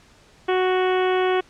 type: harmonic tone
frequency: 370 Hz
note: F#4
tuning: in tune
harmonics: 1 / 2 / 3 / 4 / 5 / 6 / 7 / 8 / 9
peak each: -19 / -25 / -29 / -31 / -33 / -35 / -36 / -37 / -38 dBFS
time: 0.48-1.41 s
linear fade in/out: 10 ms
effects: pink hiss -53 dBFS RMS until 1.49 s + low-pass 7000 Hz 12 dB/octave